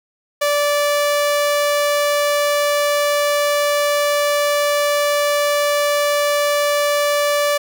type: tone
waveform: sawtooth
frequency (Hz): 582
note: D5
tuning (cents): -16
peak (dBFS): -11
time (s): 0.41-7.58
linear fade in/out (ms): 10
effects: none